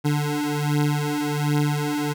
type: beating tone pair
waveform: 25% pulse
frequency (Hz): 146.83 / 148.13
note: D3 / D3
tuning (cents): 0 / +15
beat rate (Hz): 1.3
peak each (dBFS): -20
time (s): 0.04-2.14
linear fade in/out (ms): 20
effects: none